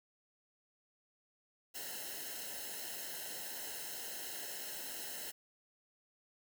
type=noise with comb filter; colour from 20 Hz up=white; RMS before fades=-44 dBFS; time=1.74-5.32 s; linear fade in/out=20 ms; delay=0.85 ms; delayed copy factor=-0.9; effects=none